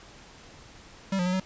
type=tone with pitch steps; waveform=square; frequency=193.9 / 178.5 / 182.5 / 187.7 Hz; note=G3 / F3 / F#3 / F#3; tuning=-19 / +38 / -24 / +25 cents; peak=-25 dBFS; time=1.12-1.4 s; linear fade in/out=5 ms; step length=70 ms; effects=pink hiss -50 dBFS RMS until 1.45 s + resampled to 16000 Hz